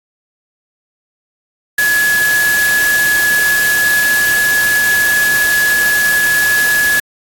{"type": "tone in noise", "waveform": "sine", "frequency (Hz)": 1693, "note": "G#6", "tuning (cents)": 33, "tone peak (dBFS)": -10, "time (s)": [1.78, 7], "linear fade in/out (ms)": 5, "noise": "white", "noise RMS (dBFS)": -19, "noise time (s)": [1.78, 7], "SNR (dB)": 6, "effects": ["AAC 64 kbps"]}